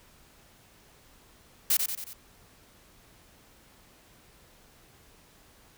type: noise with echo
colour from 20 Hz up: blue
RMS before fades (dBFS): -23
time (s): 1.7-1.77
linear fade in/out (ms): 5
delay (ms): 91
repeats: 4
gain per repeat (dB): -5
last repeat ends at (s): 2.134
effects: pink hiss -58 dBFS RMS until 5.77 s